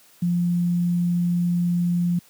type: tone with quantisation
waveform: sine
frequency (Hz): 174.61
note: F3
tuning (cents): 0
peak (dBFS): -18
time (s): 0.22-2.19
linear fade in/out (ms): 5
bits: 8
effects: white hiss -54 dBFS RMS until 2.29 s + high-pass 100 Hz 12 dB/octave